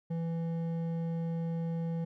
sine tone with hard clipping, 166.1 Hz, E3, 13 cents sharp, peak -33 dBFS, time 0.1-2.05 s, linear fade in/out 10 ms, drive 8 dB, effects none

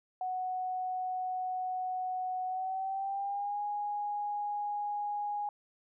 sine tone with pitch glide, 740 to 825.8 Hz, F#5 to G#5, 0 to -10 cents, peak -32 dBFS, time 0.21-5.49 s, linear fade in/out 2 ms, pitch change +190 cents, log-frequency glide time 2.46-3.61 s, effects none

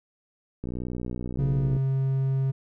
click train, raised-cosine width 3 ms, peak -20 dBFS, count 70, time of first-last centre 0.64-1.766 s, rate 61.3 Hz
triangle tone with pitch glide, 137.7 to 134.17 Hz, C#3 to C3, -11 to +44 cents, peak -20 dBFS, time 1.38-2.52 s, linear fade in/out 20 ms, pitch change -45 cents, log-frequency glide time 1.54-1.71 s
effects none

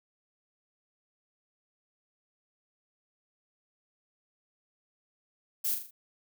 violet noise with echo, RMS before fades -30 dBFS, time 5.64-5.75 s, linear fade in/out 10 ms, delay 40 ms, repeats 4, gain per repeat -6 dB, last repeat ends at 5.91 s, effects none

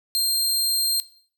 sawtooth tone, 4186 Hz, C8, in tune, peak -17 dBFS, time 0.15-1 s, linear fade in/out 0 ms, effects noise-tail reverb RT60 0.5 s tail -17 dB re dry

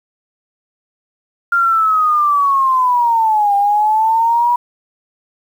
sine linear two-way sweep, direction down then up, 1400 to 799 to 972 Hz, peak -10 dBFS, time 1.52-4.56 s, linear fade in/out 5 ms, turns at 3.55 s, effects 7-bit

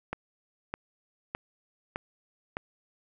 click train, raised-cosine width 0.5 ms, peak -17 dBFS, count 5, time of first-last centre 0.13-2.569 s, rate 1.64 Hz, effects none

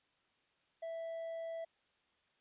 triangle tone, 659.3 Hz, E5, in tune, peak -38 dBFS, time 0.82-1.65 s, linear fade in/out 10 ms, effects white hiss -75 dBFS RMS until 2.4 s + resampled to 8000 Hz

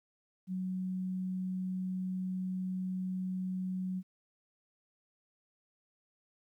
sine tone, 185.5 Hz, F#3, 5 cents sharp, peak -33 dBFS, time 0.47-4.03 s, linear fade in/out 50 ms, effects 12-bit

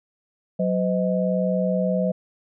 sine tone cluster, 185.1 / 510 / 629 Hz, F#3 / C5 / D#5, +1 / -44 / +19 cents, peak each -22 / -25 / -25 dBFS, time 0.59-2.12 s, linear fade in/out 10 ms, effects none

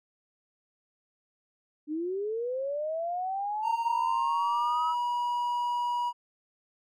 sine linear sweep, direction up, 292.2 to 1301 Hz, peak -29 dBFS, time 1.87-4.95 s, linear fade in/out 50 ms
triangle tone with pitch glide, 926 to 965.9 Hz, A#5 to B5, -12 to -39 cents, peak -25 dBFS, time 3.62-6.13 s, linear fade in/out 50 ms, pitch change +73 cents, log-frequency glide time 4.08-4.8 s
effects none

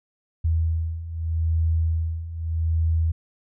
sine beating tone pair, 80.9 / 81.71 Hz, E2 / E2, -32 / -15 cents, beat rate 0.81 Hz, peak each -26 / -22 dBFS, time 0.44-3.12 s, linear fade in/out 10 ms, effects none

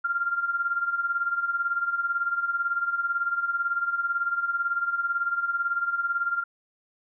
sine tone with tremolo, 1390 Hz, F6, 9 cents flat, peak -21 dBFS, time 0.04-6.44 s, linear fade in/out 10 ms, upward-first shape sine, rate 18 Hz, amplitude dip 70%, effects none

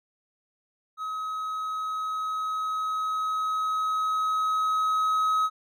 triangle tone with level ramp, 1274 Hz, D#6, 41 cents sharp, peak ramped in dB -28 to -19 dBFS, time 0.97-5.5 s, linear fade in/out 50 ms, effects none

